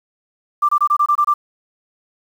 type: tone bursts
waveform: sine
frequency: 1181 Hz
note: D6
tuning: 9 cents sharp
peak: -11 dBFS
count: 8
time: 0.62-1.34 s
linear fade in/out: 10 ms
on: 69 ms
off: 24 ms
effects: 7-bit